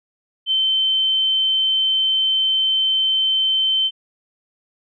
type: tone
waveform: sine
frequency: 3089 Hz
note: G7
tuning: 26 cents flat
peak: -15 dBFS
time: 0.46-3.91 s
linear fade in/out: 50 ms
effects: none